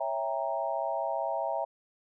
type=chord; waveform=sine; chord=C# diminished seventh; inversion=none; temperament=equal with one note detuned; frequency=554.4 / 659.3 / 794.5 / 932.3 Hz; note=C#5 / E5 / G5 / Bb5; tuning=0 / 0 / +23 / 0 cents; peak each=-36 / -32 / -35 / -35 dBFS; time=0-1.65 s; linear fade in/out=10 ms; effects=none